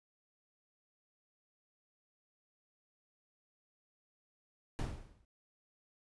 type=noise with exponential decay; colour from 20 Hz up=brown; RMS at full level=-32 dBFS; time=4.79-5.25 s; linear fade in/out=0 ms; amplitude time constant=98 ms; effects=resampled to 24000 Hz